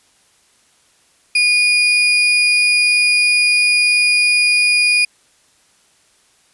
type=tone with sample-and-hold; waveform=sine; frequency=2449 Hz; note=D#7; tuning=28 cents flat; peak=-10 dBFS; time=1.35-5.05 s; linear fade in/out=5 ms; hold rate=7350 Hz; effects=white hiss -55 dBFS RMS until 6.53 s + resampled to 24000 Hz